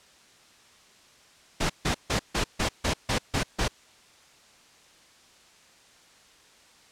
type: noise bursts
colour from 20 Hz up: pink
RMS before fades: -25 dBFS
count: 9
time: 1.6-3.682 s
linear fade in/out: 10 ms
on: 98 ms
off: 150 ms
effects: white hiss -56 dBFS RMS until 6.91 s + low-pass 7000 Hz 12 dB/octave